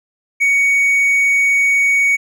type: tone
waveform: triangle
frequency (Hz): 2238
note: C#7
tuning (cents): +16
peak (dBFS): -9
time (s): 0.4-2.17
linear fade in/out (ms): 20
effects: none